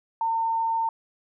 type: tone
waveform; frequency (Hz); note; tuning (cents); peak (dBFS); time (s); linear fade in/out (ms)
sine; 907; A#5; -48; -22; 0.21-0.89; 2
effects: none